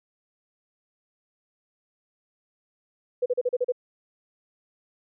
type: tone bursts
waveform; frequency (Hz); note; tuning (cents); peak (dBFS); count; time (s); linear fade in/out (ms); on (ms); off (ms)
sine; 495.2; B4; +5; -20; 7; 3.22-3.722; 10; 40; 37
effects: none